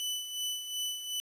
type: tone with tremolo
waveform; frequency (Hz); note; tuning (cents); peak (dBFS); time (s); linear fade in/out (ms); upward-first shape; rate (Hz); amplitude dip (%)
sawtooth; 2989; F#7; +17; -28; 0-1.2; 0; sine; 2.7; 60
effects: resampled to 32000 Hz + 10-bit